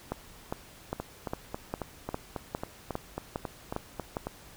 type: two click trains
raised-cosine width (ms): 1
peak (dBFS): -17 / -19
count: 11 / 13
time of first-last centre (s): 0.12-4.169 / 1-4.27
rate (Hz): 2.47 / 3.67
effects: pink hiss -52 dBFS RMS until 4.56 s